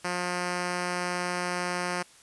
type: tone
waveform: 5% pulse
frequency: 178.2 Hz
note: F3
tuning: 35 cents sharp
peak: -17 dBFS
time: 0.04-2.03 s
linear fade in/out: 10 ms
effects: white hiss -55 dBFS RMS until 2.22 s + resampled to 24000 Hz